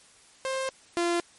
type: tone pair in turn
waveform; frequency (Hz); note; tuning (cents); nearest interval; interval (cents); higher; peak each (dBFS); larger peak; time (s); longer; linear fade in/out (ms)
sawtooth; 529 / 344.4; C5 / F4; +19 / -24; perfect fifth; 743; first; -24 / -20; second; 0.45-0.69 / 0.97-1.2; first; 0
effects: white hiss -56 dBFS RMS until 1.38 s + MP3 48 kbps